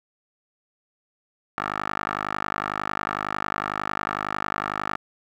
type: tone with band-pass filter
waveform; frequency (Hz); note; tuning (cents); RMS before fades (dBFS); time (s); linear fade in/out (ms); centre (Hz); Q
10% pulse; 51; G#1; -31; -29; 1.58-4.96; 0; 1300; 2.6
effects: none